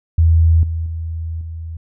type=tone with level steps; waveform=sine; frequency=81.8 Hz; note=E2; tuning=13 cents flat; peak=-8 / -18 / -21 / -25 dBFS; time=0.18-1.77 s; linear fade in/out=5 ms; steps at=0.63 / 0.86 / 1.41 s; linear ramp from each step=2 ms; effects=none